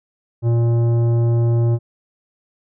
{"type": "tone with tanh clipping", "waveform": "sine", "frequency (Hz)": 117.2, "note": "A#2", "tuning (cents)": 10, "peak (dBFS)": -15, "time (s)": [0.42, 1.79], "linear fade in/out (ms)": 50, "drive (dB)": 12, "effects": []}